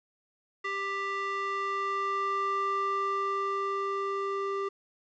square tone with band-pass filter sweep, 394.3 Hz, G4, 10 cents sharp, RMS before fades -31 dBFS, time 0.64-4.69 s, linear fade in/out 10 ms, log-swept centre 1700 to 820 Hz, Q 2.6, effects resampled to 16000 Hz + 10-bit

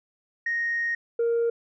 sine tone pair in turn, 1864.7 / 466.2 Hz, A#6 / A#4, 0 / 0 cents, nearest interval 2 octaves, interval 2400 cents, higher first, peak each -23 / -19 dBFS, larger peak second, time 0.46-0.95 / 1.19-1.5 s, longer first, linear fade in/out 5 ms, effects tanh soft clip ceiling -19 dBFS

